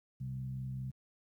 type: tone with frequency modulation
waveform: sine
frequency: 130 Hz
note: C3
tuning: 11 cents flat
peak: -36 dBFS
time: 0.2-0.91 s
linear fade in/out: 10 ms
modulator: 64.7 Hz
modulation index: 0.58
effects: high-pass 80 Hz 12 dB/octave + 12-bit